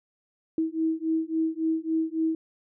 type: beating tone pair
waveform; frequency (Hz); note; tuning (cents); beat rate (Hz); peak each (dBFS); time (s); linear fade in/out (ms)
sine; 320 / 323.6; D#4 / E4; +49 / -32; 3.6; -27; 0.58-2.35; 2
effects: none